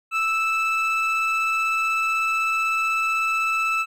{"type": "tone pair together", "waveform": "triangle", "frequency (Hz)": [1318.5, 2629], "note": ["E6", "E7"], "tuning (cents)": [0, -5], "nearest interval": "octave", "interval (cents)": 1195, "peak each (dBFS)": -20, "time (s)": [0.11, 3.86], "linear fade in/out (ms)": 50, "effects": ["tanh soft clip ceiling -14 dBFS"]}